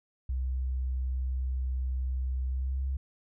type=tone with pitch glide; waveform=sine; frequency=64.2 to 66.77 Hz; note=C2 to C2; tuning=-32 to +36 cents; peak=-28 dBFS; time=0.29-2.97 s; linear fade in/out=5 ms; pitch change=+68 cents; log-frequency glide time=2.47-2.86 s; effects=none